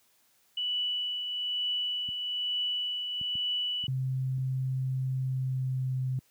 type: tone with tremolo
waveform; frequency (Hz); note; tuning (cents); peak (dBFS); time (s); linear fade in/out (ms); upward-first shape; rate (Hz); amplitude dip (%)
sine; 2960; F#7; 0; -27; 0.57-3.87; 5; triangle; 1.1; 45
type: clicks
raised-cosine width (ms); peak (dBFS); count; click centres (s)
5; -32; 5; 2.088 / 3.213 / 3.354 / 3.839 / 4.383
type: tone with pitch glide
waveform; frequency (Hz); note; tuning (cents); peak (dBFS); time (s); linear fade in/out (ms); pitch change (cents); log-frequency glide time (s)
sine; 130.81 to 129.46; C3 to C3; 0 to -18; -27; 3.88-6.19; 2; -18; 5.2-6.07
effects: white hiss -67 dBFS RMS until 6.3 s + high-pass 80 Hz 12 dB/octave